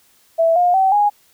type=tone with pitch steps; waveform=sine; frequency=659.3 / 710.7 / 766.1 / 825.9 Hz; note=E5 / F5 / G5 / G#5; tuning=0 / +30 / -40 / -10 cents; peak=-11 dBFS; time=0.38-1.1 s; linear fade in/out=20 ms; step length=180 ms; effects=white hiss -55 dBFS RMS until 1.33 s